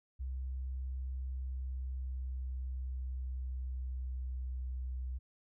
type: tone with pitch glide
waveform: sine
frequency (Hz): 64.8 to 63.43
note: C2 to B1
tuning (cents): -16 to +47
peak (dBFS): -36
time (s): 0.19-5.19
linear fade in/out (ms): 20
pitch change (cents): -37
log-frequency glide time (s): 1.1-4.59
effects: none